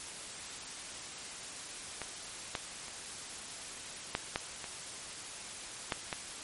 clicks, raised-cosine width 0.3 ms, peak -21 / -17 / -28 / -14 / -15 / -25 / -14 / -18 dBFS, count 8, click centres 2.017 / 2.552 / 2.882 / 4.151 / 4.359 / 4.642 / 5.922 / 6.128 s, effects white hiss -44 dBFS RMS until 6.43 s + MP3 48 kbps

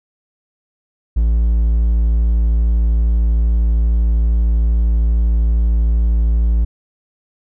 triangle tone, 56.4 Hz, A1, 44 cents sharp, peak -9 dBFS, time 1.16-6.65 s, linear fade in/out 10 ms, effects none

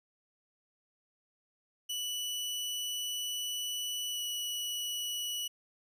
sawtooth tone with pitch glide, 2960 to 2941 Hz, F#7 to F#7, 0 to -11 cents, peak -31 dBFS, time 1.89-5.48 s, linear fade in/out 10 ms, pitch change -11 cents, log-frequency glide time 4.11-4.2 s, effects none

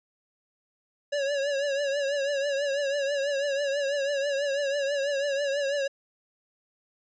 square tone with vibrato, 562 Hz, C#5, 24 cents sharp, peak -26 dBFS, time 1.12-5.88 s, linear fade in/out 10 ms, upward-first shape triangle, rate 6.1 Hz, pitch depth 78 cents each way, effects resampled to 16000 Hz

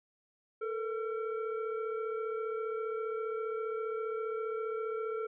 sine tone with frequency modulation, 440 Hz, A4, in tune, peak -33 dBFS, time 0.61-5.27 s, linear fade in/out 10 ms, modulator 915 Hz, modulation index 0.81, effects none

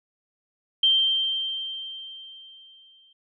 sine tone with exponential decay, 3144 Hz, G7, 4 cents sharp, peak -15 dBFS, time 0.83-3.13 s, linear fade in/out 5 ms, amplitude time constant 500 ms, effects none

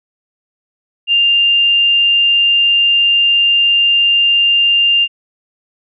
sine tone, 2797 Hz, F7, 2 cents sharp, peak -8 dBFS, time 1.07-5.08 s, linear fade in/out 50 ms, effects none

